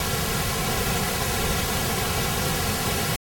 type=noise with comb filter; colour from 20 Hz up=pink; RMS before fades=-25 dBFS; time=0-3.16 s; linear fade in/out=2 ms; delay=3.3 ms; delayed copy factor=-0.7; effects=AAC 64 kbps